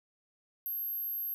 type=tone; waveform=sine; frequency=12544 Hz; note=G9; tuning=in tune; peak=-33 dBFS; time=0.66-1.34 s; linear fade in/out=0 ms; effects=none